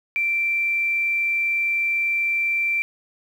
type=tone; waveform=sine; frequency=2349 Hz; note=D7; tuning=in tune; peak=-19 dBFS; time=0.16-2.82 s; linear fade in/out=0 ms; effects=8-bit